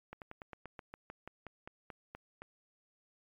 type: slowing click train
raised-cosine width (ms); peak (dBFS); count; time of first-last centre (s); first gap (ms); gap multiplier
0.5; -30; 15; 0.13-2.42; 88; 1.09
effects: MP3 96 kbps